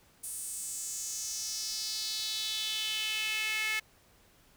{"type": "tone with high-pass filter sweep", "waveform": "sawtooth", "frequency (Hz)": 433.8, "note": "A4", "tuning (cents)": -25, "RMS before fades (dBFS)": -35, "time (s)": [0.23, 3.8], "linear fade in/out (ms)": 10, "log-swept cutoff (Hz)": [9600, 2100], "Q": 3.7, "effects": ["pink hiss -63 dBFS RMS until 4.56 s"]}